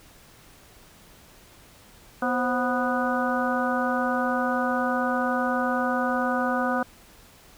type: harmonic tone with a mistuned harmonic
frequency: 246.9 Hz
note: B3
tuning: in tune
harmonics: 1 / 2 / 3 / 4 / 5 / 6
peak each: -27 / -29 / -29 / -33 / -30 / -30 dBFS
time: 2.22-6.83 s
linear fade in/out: 5 ms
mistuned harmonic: 2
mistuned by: +99 cents
effects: pink hiss -52 dBFS RMS until 7.57 s

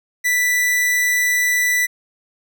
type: tone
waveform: 45% pulse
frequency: 1975.5 Hz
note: B6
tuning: in tune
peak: -15 dBFS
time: 0.24-1.87 s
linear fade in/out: 20 ms
effects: none

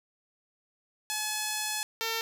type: tone pair in turn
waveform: 5% pulse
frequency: 854 / 452.4 Hz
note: G#5 / A4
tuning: +48 / +48 cents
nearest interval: major seventh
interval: 1100 cents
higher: first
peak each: -18 dBFS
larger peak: neither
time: 1.1-1.83 / 2.01-2.21 s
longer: first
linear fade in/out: 0 ms
effects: none

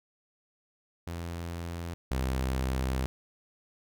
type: tone pair in turn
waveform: sawtooth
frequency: 85.1 / 65.01 Hz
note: F2 / C2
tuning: -44 / -11 cents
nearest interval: perfect fourth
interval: 467 cents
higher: first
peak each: -31 / -24 dBFS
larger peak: second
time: 1.07-1.94 / 2.11-3.06 s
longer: second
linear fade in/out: 0 ms
effects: none

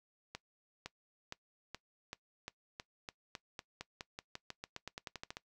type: accelerating click train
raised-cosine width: 0.2 ms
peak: -25 dBFS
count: 24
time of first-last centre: 0.35-5.369 s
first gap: 510 ms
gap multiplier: 0.91
effects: noise-tail reverb RT60 0.1 s tail -20 dB re dry

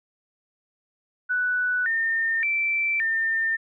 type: tone with pitch steps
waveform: sine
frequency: 1485 / 1816 / 2335 / 1805 Hz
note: F#6 / A#6 / D7 / A6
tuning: +6 / -46 / -11 / +44 cents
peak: -21 dBFS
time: 1.29-3.57 s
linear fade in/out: 20 ms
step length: 570 ms
effects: none

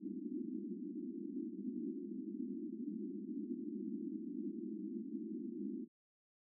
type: band-pass noise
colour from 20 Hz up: pink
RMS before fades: -44 dBFS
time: 0-5.88 s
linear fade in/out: 50 ms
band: 200 to 350 Hz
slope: 96 dB/octave
effects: none

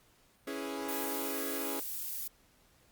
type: chord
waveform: sawtooth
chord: C# minor seventh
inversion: none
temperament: equal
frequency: 277.2 / 329.6 / 415.3 / 493.9 Hz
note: C#4 / E4 / G#4 / B4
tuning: 0 / 0 / 0 / 0 cents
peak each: -36 / -39 / -37 / -42 dBFS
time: 0.47-1.8 s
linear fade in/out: 5 ms
type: noise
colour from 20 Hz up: violet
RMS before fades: -38 dBFS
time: 0.88-2.28 s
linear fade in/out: 10 ms
effects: pink hiss -66 dBFS RMS until 2.91 s + Opus 48 kbps

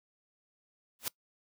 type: noise with exponential growth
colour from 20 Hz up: white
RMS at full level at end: -29 dBFS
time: 0.99-1.08 s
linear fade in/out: 1 ms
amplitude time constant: 18 ms
effects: noise-tail reverb RT60 0.1 s tail -23 dB re dry

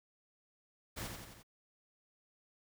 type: noise with echo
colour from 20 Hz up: pink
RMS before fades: -42 dBFS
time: 0.96-1.08 s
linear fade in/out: 20 ms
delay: 88 ms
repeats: 4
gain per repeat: -4 dB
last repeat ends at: 1.432 s
effects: none

